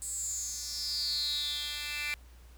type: tone with high-pass filter sweep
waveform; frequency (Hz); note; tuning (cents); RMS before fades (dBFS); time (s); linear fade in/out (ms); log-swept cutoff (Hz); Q
10% pulse; 294.4; D4; +4; -35; 0.02-2.14; 0; 8400 to 2400; 8.9
effects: added 60 Hz sine -51 dBFS peak until 2.57 s + pink hiss -62 dBFS RMS until 2.57 s